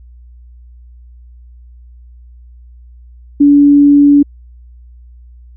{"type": "tone", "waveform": "sine", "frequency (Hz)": 286.9, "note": "D4", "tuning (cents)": -40, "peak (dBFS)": -3, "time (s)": [3.4, 4.23], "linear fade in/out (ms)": 10, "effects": ["added 60 Hz sine -35 dBFS peak until 5.56 s"]}